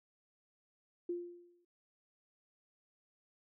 sine tone with exponential decay, 349.2 Hz, F4, in tune, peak -33 dBFS, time 1.09-1.65 s, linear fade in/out 5 ms, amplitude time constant 120 ms, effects none

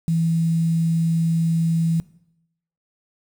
sine tone with quantisation, 164.81 Hz, E3, in tune, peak -17 dBFS, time 0.08-2 s, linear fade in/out 0 ms, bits 7, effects noise-tail reverb RT60 0.8 s tail -20 dB re dry

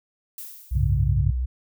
violet noise with exponential decay, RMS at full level -35 dBFS, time 0.38-1.21 s, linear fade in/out 1 ms, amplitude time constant 180 ms
sine tone with vibrato, 62.5 Hz, B1, 21 cents sharp, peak -22 dBFS, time 0.71-1.46 s, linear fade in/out 10 ms, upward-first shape sine, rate 10 Hz, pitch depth 32 cents each way
sine chord, F# suspended second, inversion none, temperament equal, 92.5 / 103.83 / 138.59 Hz, F#2 / G#2 / C#3, 0 / 0 / 0 cents, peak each -24 dBFS, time 0.75-1.31 s, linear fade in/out 10 ms
effects none

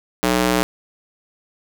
square tone with high-pass filter, 61.3 Hz, B1, 12 cents flat, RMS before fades -18 dBFS, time 0.23-0.63 s, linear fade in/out 0 ms, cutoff 260 Hz, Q 0.75, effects 7-bit

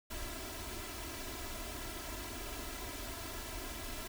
pink noise with comb filter, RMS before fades -43 dBFS, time 0.1-4.08 s, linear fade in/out 10 ms, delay 3 ms, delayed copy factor +1, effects none

